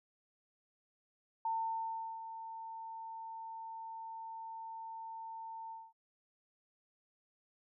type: tone with ADSR envelope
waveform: sine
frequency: 900 Hz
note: A5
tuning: 39 cents sharp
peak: -32 dBFS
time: 1.45-5.93 s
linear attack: 4 ms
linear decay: 740 ms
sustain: -11 dB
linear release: 220 ms
effects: none